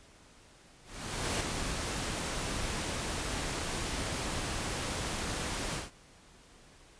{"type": "noise with ADSR envelope", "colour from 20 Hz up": "pink", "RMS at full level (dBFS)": -31, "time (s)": [0.84, 5.91], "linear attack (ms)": 560, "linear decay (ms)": 13, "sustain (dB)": -4, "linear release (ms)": 160, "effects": ["pink hiss -58 dBFS RMS until 6.99 s", "resampled to 22050 Hz"]}